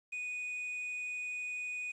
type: tone with quantisation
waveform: triangle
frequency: 2478 Hz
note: D#7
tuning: 8 cents flat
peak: -35 dBFS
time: 0.12-1.92 s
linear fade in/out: 10 ms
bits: 10
effects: resampled to 24000 Hz